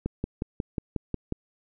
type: click train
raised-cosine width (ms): 3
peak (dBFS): -15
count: 8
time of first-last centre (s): 0.06-1.324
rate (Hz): 5.54
effects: none